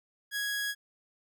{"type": "tone", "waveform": "sawtooth", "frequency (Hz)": 1661.2, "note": "G#6", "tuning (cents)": 0, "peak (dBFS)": -27, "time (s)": [0.31, 0.75], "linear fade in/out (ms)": 50, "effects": []}